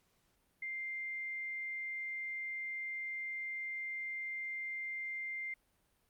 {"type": "tone", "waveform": "sine", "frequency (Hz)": 2100, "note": "C7", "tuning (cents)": 6, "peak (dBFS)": -38, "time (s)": [0.62, 5.54], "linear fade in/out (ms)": 5, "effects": ["pink hiss -75 dBFS RMS until 6.09 s", "Opus 48 kbps"]}